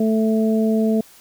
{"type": "harmonic tone", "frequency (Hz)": 220, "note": "A3", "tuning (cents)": 0, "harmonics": [1, 2, 3], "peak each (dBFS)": [-16, -22, -26], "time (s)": [0, 1.01], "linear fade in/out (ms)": 5, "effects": ["white hiss -48 dBFS RMS until 1.2 s"]}